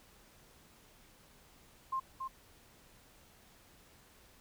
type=tone with echo; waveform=sine; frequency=1057 Hz; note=C6; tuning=17 cents sharp; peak=-32 dBFS; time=1.92-2 s; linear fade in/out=10 ms; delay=280 ms; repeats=1; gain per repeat=-5 dB; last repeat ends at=2.28 s; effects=pink hiss -62 dBFS RMS until 4.4 s